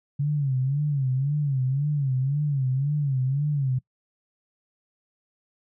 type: tone with vibrato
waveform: sine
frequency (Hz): 138.59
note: C#3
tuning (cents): 0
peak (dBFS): -21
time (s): 0.19-3.79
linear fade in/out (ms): 10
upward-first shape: sine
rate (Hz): 1.9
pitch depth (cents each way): 130
effects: noise-tail reverb RT60 0.1 s tail -22 dB re dry